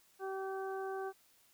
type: harmonic tone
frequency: 384.7 Hz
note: G4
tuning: 33 cents flat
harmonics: 1 / 2 / 3 / 4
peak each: -39 / -43 / -49 / -49 dBFS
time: 0.19-1.13 s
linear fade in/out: 50 ms
effects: white hiss -68 dBFS RMS until 1.53 s